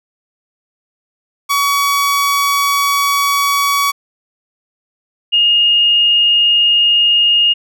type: tone pair in turn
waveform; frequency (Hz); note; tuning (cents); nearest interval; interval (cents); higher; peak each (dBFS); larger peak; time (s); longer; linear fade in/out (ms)
sawtooth / sine; 1130 / 2847; C#6 / F7; +33 / +33; octave + major third; 1600; second; -8; neither; 1.49-3.92 / 5.32-7.54; first; 20
effects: none